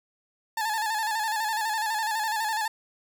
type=tone with vibrato; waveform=30% pulse; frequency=872 Hz; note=A5; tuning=16 cents flat; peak=-23 dBFS; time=0.57-2.68 s; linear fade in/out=5 ms; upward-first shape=square; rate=12 Hz; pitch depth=52 cents each way; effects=none